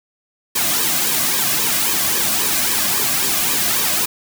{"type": "noise with flanger", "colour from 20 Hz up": "white", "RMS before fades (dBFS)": -18, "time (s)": [0.55, 4.06], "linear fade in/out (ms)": 10, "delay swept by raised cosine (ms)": [1.4, 2.26], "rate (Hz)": 3.7, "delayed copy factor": -0.7, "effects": []}